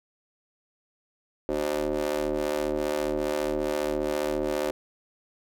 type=ring-modulated tone; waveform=25% pulse; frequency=74.8 Hz; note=D2; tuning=32 cents sharp; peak=-19 dBFS; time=1.49-4.71 s; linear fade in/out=0 ms; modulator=450 Hz; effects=none